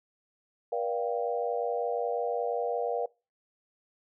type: chord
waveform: sine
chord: G minor seventh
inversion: first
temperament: equal with one note detuned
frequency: 478.4 / 587.3 / 698.5 / 784 Hz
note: Bb4 / D5 / F5 / G5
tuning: +45 / 0 / 0 / 0 cents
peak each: -31 / -35 / -33 / -37 dBFS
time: 0.72-3.06 s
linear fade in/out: 5 ms
effects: noise-tail reverb RT60 0.3 s tail -24 dB re dry